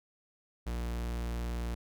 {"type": "tone", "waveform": "45% pulse", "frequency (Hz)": 58.7, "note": "A#1", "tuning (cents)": 13, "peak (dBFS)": -33, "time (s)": [0.66, 1.75], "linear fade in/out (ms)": 10, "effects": []}